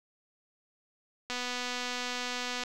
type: click train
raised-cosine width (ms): 0.2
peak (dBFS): -18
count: 331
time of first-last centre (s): 1.3-2.636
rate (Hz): 247
effects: 9-bit